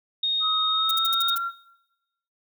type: tone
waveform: sine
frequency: 3714 Hz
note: A#7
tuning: 7 cents flat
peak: -21 dBFS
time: 0.23-1.35 s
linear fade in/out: 5 ms
type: tone with pitch glide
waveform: sine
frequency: 1268 to 1374.8 Hz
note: D#6 to F6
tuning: +32 to -28 cents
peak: -25 dBFS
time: 0.4-1.52 s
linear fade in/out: 50 ms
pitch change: +140 cents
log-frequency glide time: 0.68-1.31 s
type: noise bursts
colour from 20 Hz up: violet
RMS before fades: -29 dBFS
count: 7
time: 0.89-1.38 s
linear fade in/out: 5 ms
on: 22 ms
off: 56 ms
effects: noise-tail reverb RT60 1.0 s tail -22 dB re dry